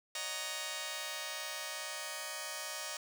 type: chord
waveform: 5% pulse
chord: D# minor seventh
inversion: third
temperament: just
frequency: 560 / 622.3 / 746.7 / 933.4 Hz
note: C#5 / D#5 / F#5 / A#5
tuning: +18 / 0 / +16 / +2 cents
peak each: -34 / -31 / -36 / -33 dBFS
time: 0.15-2.97 s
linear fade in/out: 2 ms
effects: none